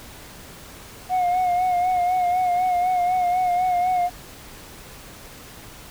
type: tone with vibrato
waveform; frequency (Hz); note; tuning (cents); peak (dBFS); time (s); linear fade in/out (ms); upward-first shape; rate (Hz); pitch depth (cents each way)
sine; 723; F#5; -40; -15; 1.09-4.1; 50; sine; 4; 43
effects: tanh soft clip ceiling -17 dBFS + pink hiss -42 dBFS RMS until 5.9 s